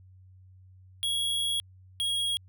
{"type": "tone pair in turn", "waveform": "square", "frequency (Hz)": [3322, 3297], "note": ["G#7", "G#7"], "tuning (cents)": [0, -13], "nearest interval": "unison", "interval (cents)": 13, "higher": "first", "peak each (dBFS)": -27, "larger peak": "neither", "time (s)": [[1.03, 1.6], [2, 2.37]], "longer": "first", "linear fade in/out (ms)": 0, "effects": ["added 93 Hz sine -51 dBFS peak until 2.48 s"]}